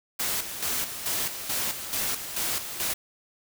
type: noise with tremolo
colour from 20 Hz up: white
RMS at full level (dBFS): -28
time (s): 0.19-2.94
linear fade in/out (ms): 10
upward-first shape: square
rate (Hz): 2.3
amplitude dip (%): 60
effects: none